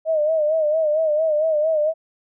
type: tone with vibrato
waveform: sine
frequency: 621 Hz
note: D#5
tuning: 3 cents flat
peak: -16 dBFS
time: 0.05-1.94 s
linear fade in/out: 50 ms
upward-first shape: sine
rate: 4.4 Hz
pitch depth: 75 cents each way
effects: none